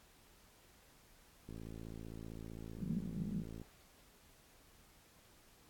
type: click train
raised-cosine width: 3 ms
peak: -36 dBFS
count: 119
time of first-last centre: 1.49-3.616 s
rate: 55.5 Hz
type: band-pass noise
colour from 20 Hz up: pink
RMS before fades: -41 dBFS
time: 2.76-3.44 s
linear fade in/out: 50 ms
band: 150 to 230 Hz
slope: 96 dB/octave
effects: pink hiss -65 dBFS RMS until 5.69 s + AAC 64 kbps